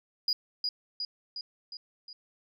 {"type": "tone with echo", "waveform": "sine", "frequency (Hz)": 4900, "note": "D#8", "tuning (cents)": -27, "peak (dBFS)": -23, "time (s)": [0.28, 0.33], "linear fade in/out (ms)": 2, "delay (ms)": 360, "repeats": 5, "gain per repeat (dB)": -4, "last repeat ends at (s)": 2.13, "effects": ["tanh soft clip ceiling -20 dBFS"]}